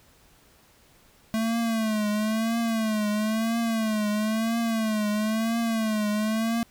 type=tone with vibrato; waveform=square; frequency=220 Hz; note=A3; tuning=in tune; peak=-24 dBFS; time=1.34-6.63 s; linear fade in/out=0 ms; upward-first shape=triangle; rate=1 Hz; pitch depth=99 cents each way; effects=pink hiss -58 dBFS RMS until 6.7 s

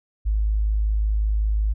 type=tone; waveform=sine; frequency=52.7 Hz; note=G#1; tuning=26 cents sharp; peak=-18 dBFS; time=0.25-1.74 s; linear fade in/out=20 ms; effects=none

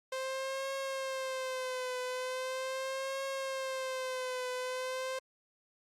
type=tone with vibrato; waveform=sawtooth; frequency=522 Hz; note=C5; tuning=4 cents flat; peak=-31 dBFS; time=0.12-5.19 s; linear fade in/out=5 ms; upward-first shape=triangle; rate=0.4 Hz; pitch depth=67 cents each way; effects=low-pass 10000 Hz 12 dB/octave + Opus 48 kbps

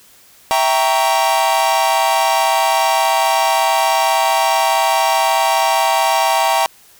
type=chord; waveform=45% pulse; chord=E diminished seventh; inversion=none; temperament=equal with one note detuned; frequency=659.3 / 784 / 932.3 / 1118.4 Hz; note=E5 / G5 / Bb5 / Db6; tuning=0 / 0 / 0 / +15 cents; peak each=-19 / -17 / -17 / -22 dBFS; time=0.51-6.66 s; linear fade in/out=0 ms; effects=white hiss -47 dBFS RMS until 6.99 s

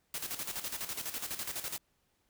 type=noise with tremolo; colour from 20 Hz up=white; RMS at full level=-37 dBFS; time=0.14-1.78 s; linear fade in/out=2 ms; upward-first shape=square; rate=12 Hz; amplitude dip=65%; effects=pink hiss -75 dBFS RMS until 2.29 s

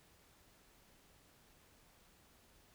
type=silence; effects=pink hiss -67 dBFS RMS until 2.74 s

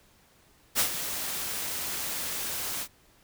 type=noise with ADSR envelope; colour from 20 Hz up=white; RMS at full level=-23 dBFS; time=0.75-2.88 s; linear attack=41 ms; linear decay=94 ms; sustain=-10 dB; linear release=67 ms; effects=pink hiss -61 dBFS RMS until 3.23 s

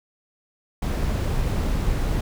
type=noise; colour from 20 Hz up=brown; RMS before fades=-23 dBFS; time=0.82-2.21 s; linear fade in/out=5 ms; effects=none

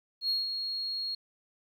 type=tone with ADSR envelope; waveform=sine; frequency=4291 Hz; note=C8; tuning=43 cents sharp; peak=-24 dBFS; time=0.21-1.15 s; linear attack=82 ms; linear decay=170 ms; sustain=-7 dB; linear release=6 ms; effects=tanh soft clip ceiling -23 dBFS + 11-bit

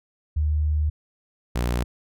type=tone pair in turn; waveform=sine / sawtooth; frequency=75.8 / 60.26 Hz; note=D#2 / B1; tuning=-45 / -42 cents; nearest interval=major third; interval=397 cents; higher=first; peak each=-19 / -18 dBFS; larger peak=second; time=0.36-0.9 / 1.55-1.84 s; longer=first; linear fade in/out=10 ms; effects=none

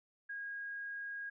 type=tone; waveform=sine; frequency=1636 Hz; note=G#6; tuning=26 cents flat; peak=-40 dBFS; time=0.29-1.3 s; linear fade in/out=10 ms; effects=none

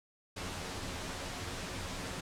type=noise with comb filter; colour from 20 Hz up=pink; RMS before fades=-40 dBFS; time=0.36-2.21 s; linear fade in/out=10 ms; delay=11 ms; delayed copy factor=+0.5; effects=low-pass 8000 Hz 12 dB/octave

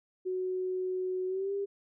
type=tone with pitch glide; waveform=sine; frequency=370 to 398.9 Hz; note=F#4 to G4; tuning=0 to +30 cents; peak=-30 dBFS; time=0.25-1.66 s; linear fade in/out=20 ms; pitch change=+130 cents; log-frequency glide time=1.27-1.53 s; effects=none

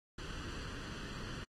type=noise with comb filter; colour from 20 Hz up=pink; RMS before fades=-44 dBFS; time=0.18-1.44 s; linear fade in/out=5 ms; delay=0.67 ms; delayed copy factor=+0.65; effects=low-pass 5000 Hz 12 dB/octave + AAC 32 kbps

